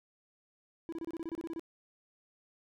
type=tone bursts; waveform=triangle; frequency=329.9 Hz; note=E4; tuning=1 cent sharp; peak=-34 dBFS; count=12; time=0.89-1.595 s; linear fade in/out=0 ms; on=34 ms; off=27 ms; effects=none